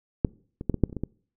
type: clicks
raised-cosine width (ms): 3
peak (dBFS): -6 / -21 / -10 / -14 / -6 / -30 / -26 / -19 / -15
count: 9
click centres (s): 0.248 / 0.611 / 0.697 / 0.743 / 0.837 / 0.897 / 0.928 / 0.967 / 1.036
effects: noise-tail reverb RT60 0.5 s tail -25 dB re dry